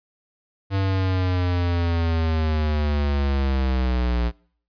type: linear sweep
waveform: square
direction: down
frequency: 98 to 58.1 Hz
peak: -20 dBFS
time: 0.7-4.32 s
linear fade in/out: 50 ms
effects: noise-tail reverb RT60 0.6 s tail -26 dB re dry + resampled to 11025 Hz